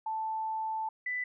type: tone pair in turn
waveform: sine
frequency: 880 / 1991 Hz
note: A5 / B6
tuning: 0 / +14 cents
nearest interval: octave + major second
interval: 1414 cents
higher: second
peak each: -31 / -31 dBFS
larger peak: neither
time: 0.06-0.89 / 1.06-1.24 s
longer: first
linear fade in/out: 5 ms
effects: none